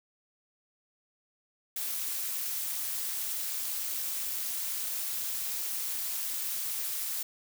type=noise with amplitude modulation; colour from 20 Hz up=blue; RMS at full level=-31 dBFS; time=1.76-7.23 s; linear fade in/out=5 ms; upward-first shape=sine; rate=264 Hz; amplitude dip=65%; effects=none